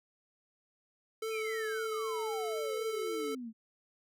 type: tone with vibrato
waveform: square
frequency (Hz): 440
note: A4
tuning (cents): 0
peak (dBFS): -35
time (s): 1.22-3.35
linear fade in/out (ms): 5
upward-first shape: triangle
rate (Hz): 3.8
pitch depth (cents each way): 19
type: exponential sweep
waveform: sine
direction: down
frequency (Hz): 2535 to 216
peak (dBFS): -39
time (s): 1.3-3.53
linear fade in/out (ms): 50
effects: none